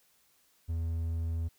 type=tone; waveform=triangle; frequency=82.41 Hz; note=E2; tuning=in tune; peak=-28 dBFS; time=0.68-1.49 s; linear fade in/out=20 ms; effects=white hiss -68 dBFS RMS until 1.58 s